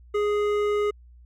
triangle tone with hard clipping, 415.3 Hz, G#4, in tune, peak -23 dBFS, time 0.14-0.91 s, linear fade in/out 10 ms, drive 15 dB, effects added 60 Hz sine -47 dBFS peak until 1.25 s

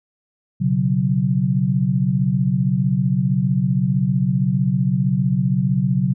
sine chord, B suspended second, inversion none, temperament just, 123.47 / 138.9 / 185.21 Hz, B2 / C#3 / F#3, 0 / +4 / +2 cents, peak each -22 / -19 / -19 dBFS, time 0.6-6.14 s, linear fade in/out 20 ms, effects none

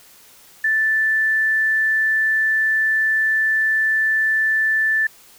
sine tone, 1760 Hz, A6, in tune, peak -15 dBFS, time 0.64-5.07 s, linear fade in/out 5 ms, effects white hiss -48 dBFS RMS until 5.38 s

